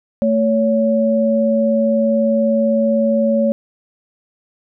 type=tone pair together; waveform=sine; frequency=222.8 / 562 Hz; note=A3 / C#5; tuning=+22 / +24 cents; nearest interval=octave + major third; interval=1602 cents; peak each=-15 dBFS; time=0.22-3.52 s; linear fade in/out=0 ms; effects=none